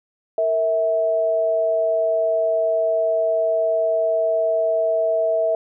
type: tone pair together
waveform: sine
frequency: 460.1 / 650.7 Hz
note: A#4 / E5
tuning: -23 / -23 cents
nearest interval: tritone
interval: 600 cents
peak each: -25 / -17 dBFS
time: 0.38-5.55 s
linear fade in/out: 2 ms
effects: none